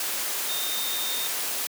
sine tone in noise, 3669 Hz, A#7, 28 cents flat, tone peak -31 dBFS, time 0.49-1.27 s, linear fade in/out 2 ms, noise white, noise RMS -29 dBFS, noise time 0-1.67 s, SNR -5 dB, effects high-pass 300 Hz 12 dB/octave

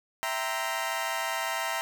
20% pulse chord, C dominant seventh, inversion first, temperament equal with one note detuned, 659.3 / 784 / 932.3 / 1038.1 Hz, E5 / G5 / Bb5 / C6, 0 / 0 / 0 / -14 cents, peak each -29 / -31 / -28 / -32 dBFS, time 0.23-1.81 s, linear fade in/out 0 ms, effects none

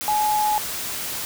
sine tone in noise, 846 Hz, G#5, 32 cents sharp, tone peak -18 dBFS, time 0.08-0.58 s, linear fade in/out 0 ms, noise white, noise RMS -29 dBFS, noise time 0.01-1.25 s, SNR +8 dB, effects none

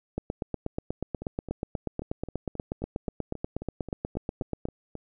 two click trains, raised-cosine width 2 ms, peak -16 / -24 dBFS, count 38 / 15, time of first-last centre 0.18-4.654 / 1.22-4.953 s, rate 8.27 / 3.75 Hz, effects none

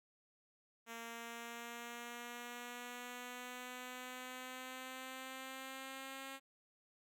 5% pulse exponential sweep, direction up, 230 to 270.4 Hz, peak -35 dBFS, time 0.86-6.4 s, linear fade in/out 50 ms, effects none

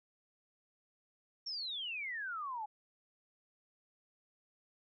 sine exponential sweep, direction down, 5588 to 822 Hz, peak -38 dBFS, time 1.46-2.66 s, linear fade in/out 10 ms, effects none

